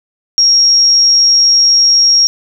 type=tone; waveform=sine; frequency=5588 Hz; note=F8; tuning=in tune; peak=-5 dBFS; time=0.38-2.27 s; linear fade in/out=0 ms; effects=none